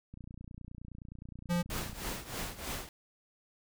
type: click train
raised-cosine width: 5 ms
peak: -34 dBFS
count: 54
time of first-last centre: 0.14-1.931 s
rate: 29.6 Hz
type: tone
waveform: square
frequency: 174.3 Hz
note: F3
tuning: 3 cents flat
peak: -29 dBFS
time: 1.49-1.63 s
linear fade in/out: 20 ms
type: noise with tremolo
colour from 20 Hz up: pink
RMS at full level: -36 dBFS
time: 1.7-2.89 s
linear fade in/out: 2 ms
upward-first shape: triangle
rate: 3.2 Hz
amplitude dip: 85%
effects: none